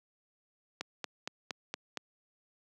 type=click train; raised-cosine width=0.2 ms; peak=-18 dBFS; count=6; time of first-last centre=0.81-1.973 s; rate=4.3 Hz; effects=high-pass 200 Hz 12 dB/octave